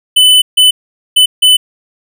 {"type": "tone bursts at uneven times", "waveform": "square", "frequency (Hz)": 3008, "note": "F#7", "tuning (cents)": 28, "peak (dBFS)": -4, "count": 4, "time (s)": [[0.16, 0.42], [0.57, 0.71], [1.16, 1.26], [1.42, 1.57]], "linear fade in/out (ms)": 10, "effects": []}